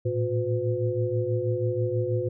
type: tone cluster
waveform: sine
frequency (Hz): 110.3 / 116.5 / 359.9 / 505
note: A2 / A#2 / F#4 / B4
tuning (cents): +5 / -1 / -48 / +39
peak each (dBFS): -29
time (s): 0.05-2.29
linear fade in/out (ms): 10
effects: none